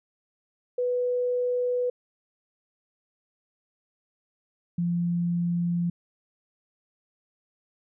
sine tone pair in turn, 493.9 / 172.81 Hz, B4 / F3, 0 / -18 cents, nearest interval octave + tritone, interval 1818 cents, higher first, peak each -23 dBFS, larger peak neither, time 0.78-1.9 / 4.78-5.9 s, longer neither, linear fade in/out 5 ms, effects none

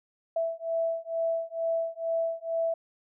sine beating tone pair, 659.3 / 661.5 Hz, E5 / E5, 0 / +6 cents, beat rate 2.2 Hz, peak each -30 dBFS, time 0.36-2.74 s, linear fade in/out 5 ms, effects none

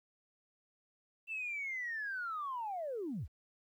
sine linear sweep, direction down, 2696 to 42.27 Hz, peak -36 dBFS, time 1.27-3.28 s, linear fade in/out 50 ms, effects tanh soft clip ceiling -32 dBFS + 12-bit

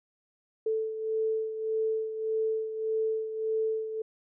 sine beating tone pair, 440 / 441.7 Hz, A4 / A4, 0 / +7 cents, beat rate 1.7 Hz, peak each -28 / -35 dBFS, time 0.66-4.02 s, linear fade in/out 5 ms, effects none

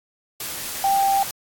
sine tone in noise, 787 Hz, G5, 7 cents sharp, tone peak -16 dBFS, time 0.84-1.23 s, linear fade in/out 2 ms, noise white, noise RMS -30 dBFS, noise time 0.4-1.31 s, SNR +11 dB, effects AAC 64 kbps

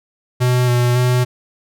square tone with vibrato, 123.47 Hz, B2, in tune, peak -13 dBFS, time 0.4-1.25 s, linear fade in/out 20 ms, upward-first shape square, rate 1.8 Hz, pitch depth 18 cents each way, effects none

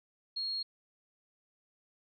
sine tone, 4275 Hz, C8, 36 cents sharp, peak -33 dBFS, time 0.36-0.63 s, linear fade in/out 10 ms, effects none

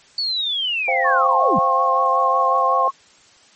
sine linear sweep, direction down, 4509 to 138.9 Hz, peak -19 dBFS, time 0.18-1.59 s, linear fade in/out 2 ms
sine chord, C suspended fourth, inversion none, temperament equal, 523.3 / 698.5 / 784 Hz, C5 / F5 / G5, 0 / 0 / 0 cents, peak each -22 dBFS, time 0.88-2.88 s, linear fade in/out 2 ms
sine tone with vibrato, 1082 Hz, C#6, 42 cents flat, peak -16 dBFS, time 1.04-2.91 s, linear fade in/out 20 ms, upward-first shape triangle, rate 5.4 Hz, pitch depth 36 cents each way
effects white hiss -51 dBFS RMS until 3.55 s + MP3 32 kbps

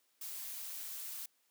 blue noise, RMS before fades -44 dBFS, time 0.21-1.26 s, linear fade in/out 5 ms, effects white hiss -75 dBFS RMS until 1.5 s + high-pass 200 Hz 12 dB/octave

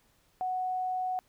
sine tone, 740 Hz, F#5, in tune, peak -29 dBFS, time 0.41-1.19 s, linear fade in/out 0 ms, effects pink hiss -68 dBFS RMS until 1.28 s

